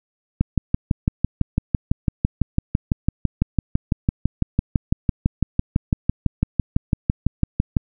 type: click train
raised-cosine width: 5 ms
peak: -4 dBFS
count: 45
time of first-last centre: 0.41-7.768 s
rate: 5.98 Hz
effects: none